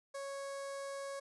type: tone with notch filter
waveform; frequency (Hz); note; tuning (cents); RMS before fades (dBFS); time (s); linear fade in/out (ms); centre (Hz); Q
sawtooth; 553; C#5; -4; -43; 0.14-1.2; 10; 2900; 1.2
effects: resampled to 24000 Hz